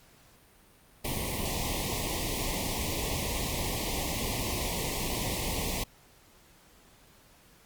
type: band-stop noise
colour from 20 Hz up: pink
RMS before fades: -32 dBFS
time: 1.04-5.84 s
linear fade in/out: 10 ms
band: 1100 to 1900 Hz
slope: 96 dB/octave
effects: pink hiss -59 dBFS RMS until 7.65 s + Opus 48 kbps